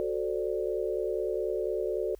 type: chord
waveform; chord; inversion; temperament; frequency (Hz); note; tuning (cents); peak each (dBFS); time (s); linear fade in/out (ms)
sine; D dominant seventh; first; equal; 370 / 440 / 523.3 / 587.3; F#4 / A4 / C5 / D5; 0 / 0 / 0 / 0; -32 / -32 / -36 / -35; 0-2.15; 0
effects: added 50 Hz sine -51 dBFS peak until 2.19 s + white hiss -66 dBFS RMS until 2.19 s